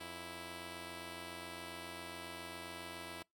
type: tone pair together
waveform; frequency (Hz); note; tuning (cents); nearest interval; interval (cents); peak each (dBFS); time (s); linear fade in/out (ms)
5% pulse; 87.3 / 329.6; F2 / E4; 0 / 0; octave + major seventh; 2300; -39 / -35; 0-3.23; 10
effects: noise-tail reverb RT60 0.2 s tail -26 dB re dry